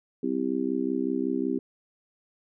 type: harmonic tone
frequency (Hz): 65.41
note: C2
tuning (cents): 0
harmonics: 3 / 4 / 5 / 6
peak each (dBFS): -36 / -28 / -30 / -31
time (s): 0.23-1.59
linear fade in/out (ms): 5
effects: none